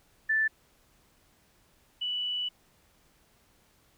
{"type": "tone pair in turn", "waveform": "sine", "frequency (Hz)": [1760, 2961], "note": ["A6", "F#7"], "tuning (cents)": [0, 1], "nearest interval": "major sixth", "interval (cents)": 901, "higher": "second", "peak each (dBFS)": [-23, -29], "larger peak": "first", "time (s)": [[0.29, 0.48], [2.01, 2.49]], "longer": "second", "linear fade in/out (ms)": 10, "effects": ["pink hiss -65 dBFS RMS until 3.97 s"]}